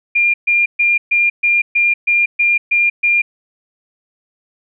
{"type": "tone bursts", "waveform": "sine", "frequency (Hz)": 2402, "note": "D7", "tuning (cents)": 38, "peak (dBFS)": -10, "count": 10, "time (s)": [0.15, 3.22], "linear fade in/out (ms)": 10, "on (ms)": 190, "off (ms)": 130, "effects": []}